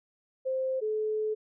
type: tone pair in turn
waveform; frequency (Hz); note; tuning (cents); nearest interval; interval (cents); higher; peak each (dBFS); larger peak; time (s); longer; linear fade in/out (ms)
sine; 523.3 / 430.8; C5 / A4; 0 / -37; minor third; 337; first; -27; neither; 0.45-0.81 / 0.81-1.35; second; 20
effects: none